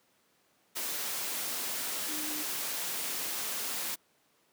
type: tone in noise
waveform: sine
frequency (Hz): 303.3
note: D#4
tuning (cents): -44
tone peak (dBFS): -41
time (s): 2.08-2.44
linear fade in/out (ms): 20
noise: white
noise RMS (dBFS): -35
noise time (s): 0.75-3.96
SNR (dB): -9
effects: pink hiss -69 dBFS RMS until 4.52 s + high-pass 200 Hz 12 dB/octave